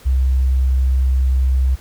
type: tone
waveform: sine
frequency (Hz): 65.1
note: C2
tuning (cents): -8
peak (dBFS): -12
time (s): 0.05-1.76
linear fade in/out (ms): 20
effects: pink hiss -45 dBFS RMS until 1.8 s